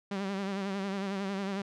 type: tone with vibrato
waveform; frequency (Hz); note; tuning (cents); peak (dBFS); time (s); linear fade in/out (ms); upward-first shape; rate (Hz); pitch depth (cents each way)
sawtooth; 196; G3; 0; -28; 0.11-1.62; 5; sine; 11; 54
effects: low-pass 5000 Hz 12 dB/octave